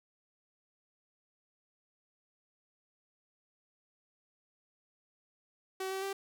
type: tone with pitch steps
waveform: sawtooth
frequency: 379.7 / 383.8 / 391.4 Hz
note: F#4 / G4 / G4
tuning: +45 / -37 / -3 cents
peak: -31 dBFS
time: 5.8-6.13 s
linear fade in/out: 5 ms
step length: 110 ms
effects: none